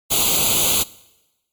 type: noise with comb filter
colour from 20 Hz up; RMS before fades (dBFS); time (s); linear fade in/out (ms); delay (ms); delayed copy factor
white; -17; 0.1-0.84; 20; 0.28; +0.95
effects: noise-tail reverb RT60 1.0 s tail -21 dB re dry + MP3 96 kbps